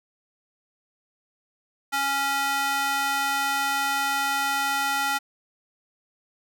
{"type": "tone with high-pass filter", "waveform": "square", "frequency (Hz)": 277.2, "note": "C#4", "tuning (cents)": 0, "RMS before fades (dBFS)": -25, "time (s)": [1.92, 5.19], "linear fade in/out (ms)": 20, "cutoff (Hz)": 1100, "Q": 1.8, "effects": []}